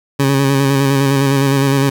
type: tone with vibrato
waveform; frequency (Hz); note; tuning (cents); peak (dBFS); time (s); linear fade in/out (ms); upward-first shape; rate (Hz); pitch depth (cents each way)
20% pulse; 137.6; C#3; -12; -6; 0.19-1.9; 10; square; 9.8; 27
effects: 8-bit